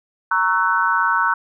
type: chord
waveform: sine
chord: F# dominant seventh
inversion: first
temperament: equal with one note detuned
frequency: 932.3 / 1108.7 / 1318.5 / 1500.6 Hz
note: A#5 / C#6 / E6 / F#6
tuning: 0 / 0 / 0 / +24 cents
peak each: -21 / -22 / -21 / -19 dBFS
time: 0.31-1.34 s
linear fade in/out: 5 ms
effects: none